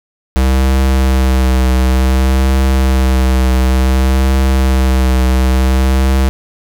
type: tone with vibrato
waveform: square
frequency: 65.1 Hz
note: C2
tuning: 8 cents flat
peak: -9 dBFS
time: 0.36-6.29 s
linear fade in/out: 0 ms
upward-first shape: triangle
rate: 0.56 Hz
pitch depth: 29 cents each way
effects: none